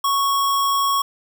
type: tone with sample-and-hold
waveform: sine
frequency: 1108.7 Hz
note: C#6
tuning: in tune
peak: -16 dBFS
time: 0.04-1.02 s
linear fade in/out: 5 ms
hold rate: 4410 Hz
effects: none